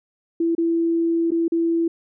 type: tone with dropouts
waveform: sine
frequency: 333.4 Hz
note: E4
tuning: 20 cents sharp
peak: -17 dBFS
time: 0.4-1.88 s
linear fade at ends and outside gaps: 5 ms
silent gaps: 0.551-0.58 / 1.307-1.317 / 1.481-1.52 s
effects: none